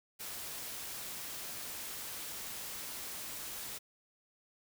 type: noise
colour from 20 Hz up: white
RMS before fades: -43 dBFS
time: 0.19-3.79 s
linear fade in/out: 20 ms
effects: none

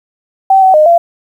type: tone with pitch steps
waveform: sine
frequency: 771 / 757 / 613 / 683 Hz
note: G5 / F#5 / D#5 / F5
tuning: -29 / +39 / -26 / -39 cents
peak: -3 dBFS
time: 0.5-0.98 s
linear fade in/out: 5 ms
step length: 120 ms
effects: 7-bit

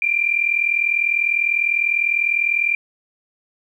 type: tone pair together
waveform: sine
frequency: 2357 / 2397 Hz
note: D7 / D7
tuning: +6 / +35 cents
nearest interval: unison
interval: 29 cents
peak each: -19 dBFS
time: 0.02-2.75 s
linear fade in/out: 2 ms
effects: 9-bit

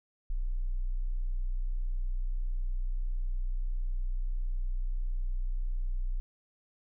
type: tone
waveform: sine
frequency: 30.77 Hz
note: B0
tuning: 5 cents flat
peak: -28 dBFS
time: 0.3-6.2 s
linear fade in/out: 0 ms
effects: none

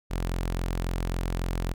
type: tone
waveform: sawtooth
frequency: 43.65 Hz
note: F1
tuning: in tune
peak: -23 dBFS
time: 0.1-1.74 s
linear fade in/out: 20 ms
effects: none

